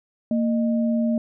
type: tone pair together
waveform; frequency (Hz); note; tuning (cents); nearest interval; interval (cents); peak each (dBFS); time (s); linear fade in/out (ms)
sine; 230 / 614; A#3 / D#5; -23 / -23; octave + perfect fourth; 1700; -19 / -28; 0.31-1.18; 2
effects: none